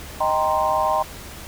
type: chord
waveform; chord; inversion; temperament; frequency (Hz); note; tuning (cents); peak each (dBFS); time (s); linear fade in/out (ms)
sine; C minor seventh; first; equal with one note detuned; 622.3 / 784 / 936.1 / 1046.5; Eb5 / G5 / Bb5 / C6; 0 / 0 / +7 / 0; -23; 0.2-1.03; 10
effects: added 73 Hz sine -43 dBFS peak until 1.47 s + pink hiss -38 dBFS RMS until 1.47 s